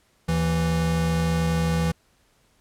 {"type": "tone pair together", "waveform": "square", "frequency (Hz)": [77.78, 164.81], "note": ["D#2", "E3"], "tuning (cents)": [0, 0], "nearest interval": "octave + minor second", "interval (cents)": 1300, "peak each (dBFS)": [-28, -22], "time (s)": [0.28, 1.92], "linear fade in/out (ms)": 10, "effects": ["pink hiss -63 dBFS RMS until 2.6 s", "low-pass 12000 Hz 12 dB/octave"]}